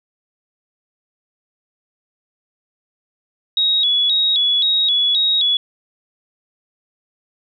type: tone with vibrato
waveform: sine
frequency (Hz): 3584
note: A7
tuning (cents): +31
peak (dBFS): -13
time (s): 3.57-5.57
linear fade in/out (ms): 2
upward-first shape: square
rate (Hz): 1.9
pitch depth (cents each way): 95
effects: none

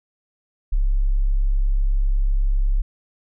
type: tone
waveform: sine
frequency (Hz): 34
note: C#1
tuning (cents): -33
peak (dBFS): -15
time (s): 0.72-2.82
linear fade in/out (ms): 10
effects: none

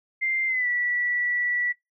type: tone with pitch glide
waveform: sine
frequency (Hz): 2093 to 1952.8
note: C7 to B6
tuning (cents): 0 to -20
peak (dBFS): -22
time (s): 0.21-1.73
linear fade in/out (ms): 20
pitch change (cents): -120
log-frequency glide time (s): 0.47-0.68
effects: noise-tail reverb RT60 0.2 s tail -23 dB re dry

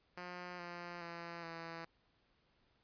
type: tone with pitch steps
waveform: 5% pulse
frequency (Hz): 178.4 / 174.12 / 169.95 / 165.88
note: F3 / F3 / F3 / E3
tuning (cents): +37 / -5 / -47 / +11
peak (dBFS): -34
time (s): 0.17-1.85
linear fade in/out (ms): 5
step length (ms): 420
effects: pink hiss -75 dBFS RMS until 2.83 s + resampled to 11025 Hz

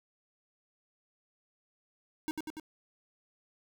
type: tone with echo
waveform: square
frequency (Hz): 311.6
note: D#4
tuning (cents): +3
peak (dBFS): -32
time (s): 2.28-2.31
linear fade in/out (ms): 0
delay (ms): 96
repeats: 3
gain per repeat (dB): -3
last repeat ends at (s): 2.598
effects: none

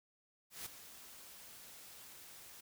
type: noise with ADSR envelope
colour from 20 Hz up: white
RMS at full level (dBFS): -44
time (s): 0.5-2.61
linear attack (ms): 160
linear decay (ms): 9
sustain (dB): -11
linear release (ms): 10
effects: none

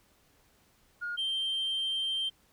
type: tone pair in turn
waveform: sine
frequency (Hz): 1429 / 3146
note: F6 / G7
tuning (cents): +39 / +6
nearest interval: octave + major second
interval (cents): 1367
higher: second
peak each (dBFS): -32 / -27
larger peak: second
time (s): 1.01-1.17 / 1.17-2.3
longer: second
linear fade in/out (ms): 20
effects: tanh soft clip ceiling -27 dBFS + pink hiss -66 dBFS RMS until 2.52 s

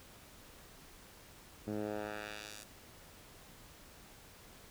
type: tone with band-pass filter sweep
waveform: 10% pulse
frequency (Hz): 105.2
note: G#2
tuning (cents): +23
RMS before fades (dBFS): -42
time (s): 1.67-2.64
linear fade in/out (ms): 5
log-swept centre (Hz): 220 to 9100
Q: 0.81
effects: pink hiss -57 dBFS RMS until 4.7 s

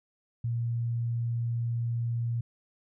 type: tone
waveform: sine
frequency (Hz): 117.5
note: A#2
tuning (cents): +14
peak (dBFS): -27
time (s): 0.44-2.41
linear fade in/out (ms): 5
effects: none

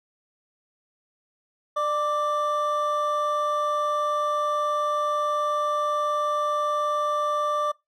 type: tone pair together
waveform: triangle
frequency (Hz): 596.9 / 1174.7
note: D5 / D6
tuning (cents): +28 / 0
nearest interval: octave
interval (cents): 1172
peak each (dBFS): -25 / -22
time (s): 1.76-7.72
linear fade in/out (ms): 10
effects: noise-tail reverb RT60 0.2 s tail -23 dB re dry

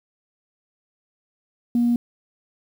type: tone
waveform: sine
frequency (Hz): 238.6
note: A#3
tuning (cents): +41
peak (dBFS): -15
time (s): 1.75-1.96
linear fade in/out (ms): 2
effects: tanh soft clip ceiling -12 dBFS + 8-bit

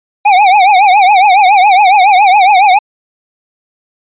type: tone with vibrato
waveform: square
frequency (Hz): 784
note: G5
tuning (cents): 0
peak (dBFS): -4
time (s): 0.25-2.79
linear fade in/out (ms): 10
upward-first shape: triangle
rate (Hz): 7.2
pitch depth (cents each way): 170
effects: resampled to 8000 Hz

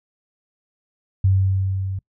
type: tone with level ramp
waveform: sine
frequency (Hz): 95.7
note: G2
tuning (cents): -41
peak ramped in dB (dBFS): -12 to -24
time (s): 1.24-1.99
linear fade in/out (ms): 5
effects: noise-tail reverb RT60 0.1 s tail -25 dB re dry

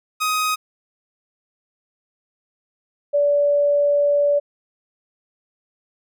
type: tone pair in turn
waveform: sawtooth / sine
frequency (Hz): 1255 / 577.4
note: D#6 / D5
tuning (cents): +15 / -30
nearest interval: octave + minor second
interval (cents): 1345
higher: first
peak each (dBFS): -15 / -14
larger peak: second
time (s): 0.2-0.56 / 3.13-4.4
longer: second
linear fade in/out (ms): 20
effects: none

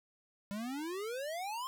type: exponential sweep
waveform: square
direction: up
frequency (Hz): 196 to 1071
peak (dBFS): -38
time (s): 0.51-1.67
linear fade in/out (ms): 0
effects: 13-bit

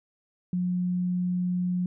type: tone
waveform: sine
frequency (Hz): 179.7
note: F3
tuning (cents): +50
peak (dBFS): -24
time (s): 0.53-1.86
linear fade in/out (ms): 2
effects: none

